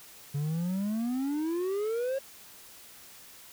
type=exponential sweep; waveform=triangle; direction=up; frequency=140 to 550 Hz; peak=-26 dBFS; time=0.34-2.19 s; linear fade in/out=10 ms; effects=white hiss -51 dBFS RMS until 3.52 s